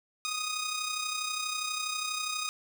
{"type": "tone with amplitude modulation", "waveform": "10% pulse", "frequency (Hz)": 1244.5, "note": "D#6", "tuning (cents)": 0, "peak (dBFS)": -21, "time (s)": [0.25, 2.49], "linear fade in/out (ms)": 0, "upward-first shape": "sine", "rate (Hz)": 32.3, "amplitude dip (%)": 50, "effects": []}